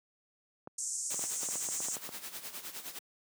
clicks, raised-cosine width 1 ms, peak -29 dBFS, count 12, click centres 0.674 / 1.143 / 1.193 / 1.239 / 1.432 / 1.488 / 1.556 / 1.688 / 1.804 / 1.885 / 1.968 / 2.091 s
white band-pass noise, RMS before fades -37 dBFS, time 0.78-1.96 s, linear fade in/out 5 ms, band 6300 to 8400 Hz, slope 48 dB/octave
white noise with tremolo, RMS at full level -41 dBFS, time 1.1-2.99 s, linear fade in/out 5 ms, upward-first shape sine, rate 9.7 Hz, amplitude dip 70%
effects high-pass 150 Hz 12 dB/octave

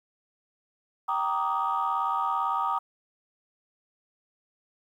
sine chord, Eb major seventh, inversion first, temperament just, 777.8 / 933.4 / 1166.7 / 1244.5 Hz, G5 / Bb5 / D6 / Eb6, -14 / +2 / -12 / 0 cents, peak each -31 / -29 / -31 / -28 dBFS, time 1.08-2.79 s, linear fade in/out 10 ms, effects tanh soft clip ceiling -17 dBFS + 10-bit

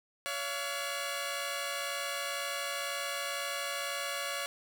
10% pulse tone cluster, 564 / 684 / 1441 Hz, C#5 / F5 / F#6, +30 / -36 / -46 cents, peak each -28 / -31 / -33 dBFS, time 0.26-4.46 s, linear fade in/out 0 ms, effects none

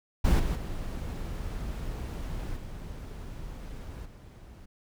brown noise with level steps, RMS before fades -22 / -29 / -35 / -40 / -47 dBFS, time 0.24-4.66 s, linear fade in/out 10 ms, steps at 0.39 / 0.55 / 2.56 / 4.05 s, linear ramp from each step 10 ms, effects none

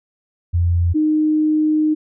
sine tone pair in turn, 86.4 / 307.9 Hz, F2 / D#4, -18 / -18 cents, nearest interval octave + minor seventh, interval 2200 cents, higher second, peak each -13 dBFS, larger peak neither, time 0.53-0.94 / 0.94-1.95 s, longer second, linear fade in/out 20 ms, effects none

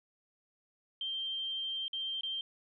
sine tone with dropouts, 3154 Hz, G7, 10 cents sharp, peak -34 dBFS, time 1.01-2.41 s, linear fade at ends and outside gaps 2 ms, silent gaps 1.881-1.931 / 2.21-2.233 s, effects none

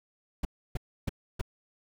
brown noise bursts, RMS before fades -28 dBFS, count 4, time 0.43-1.414 s, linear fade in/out 5 ms, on 21 ms, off 300 ms, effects none

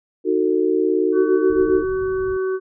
sine chord, D# diminished, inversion none, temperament equal with one note detuned, 311.1 / 370 / 448.7 Hz, D#4 / F#4 / A4, 0 / 0 / +34 cents, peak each -21 / -18 / -21 dBFS, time 0.24-1.85 s, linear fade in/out 50 ms
harmonic tone, 377.4 Hz, F#4, 34 cents sharp, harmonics 1 / 3 / 4, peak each -19 / -34 / -34 dBFS, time 1.12-2.6 s, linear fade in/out 50 ms
pink low-pass noise, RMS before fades -37 dBFS, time 1.49-2.37 s, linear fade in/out 5 ms, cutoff 130 Hz, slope 12 dB/octave
effects none

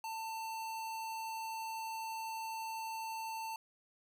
square tone, 894 Hz, A5, 27 cents sharp, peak -40 dBFS, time 0.04-3.56 s, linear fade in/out 2 ms, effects none

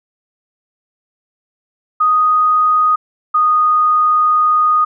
sine tone pair in turn, 1244.5 / 1237.5 Hz, D#6 / D#6, 0 / -10 cents, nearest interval unison, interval 10 cents, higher first, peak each -9 dBFS, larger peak neither, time 2-2.96 / 3.34-4.85 s, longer second, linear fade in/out 10 ms, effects none

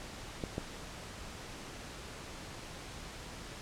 clicks, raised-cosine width 2 ms, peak -21 dBFS, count 2, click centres 0.438 / 0.581 s, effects pink hiss -46 dBFS RMS until 3.61 s + low-pass 8000 Hz 12 dB/octave

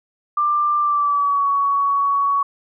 sine tone with pitch glide, 1186 to 1122 Hz, D6 to C#6, +17 to +21 cents, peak -15 dBFS, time 0.37-2.43 s, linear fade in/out 5 ms, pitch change -96 cents, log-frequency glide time 0.79-1.45 s, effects none

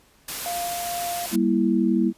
white noise, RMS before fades -31 dBFS, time 0.28-1.36 s, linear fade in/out 5 ms
sine tone with tremolo, 698.5 Hz, F5, in tune, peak -26 dBFS, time 0.46-1.26 s, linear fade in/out 0 ms, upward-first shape sine, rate 2.1 Hz, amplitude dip 25%
sine chord, E diminished, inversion first, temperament just, 197.78 / 237.3 / 329.6 Hz, G3 / Bb3 / E4, +16 / +31 / 0 cents, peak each -22 dBFS, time 1.31-2.13 s, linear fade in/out 50 ms
effects pink hiss -58 dBFS RMS until 2.17 s + resampled to 32000 Hz

